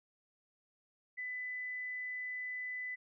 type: tone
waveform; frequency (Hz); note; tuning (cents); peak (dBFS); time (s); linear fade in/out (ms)
sine; 2000; B6; +21; -38; 1.17-2.96; 20
effects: none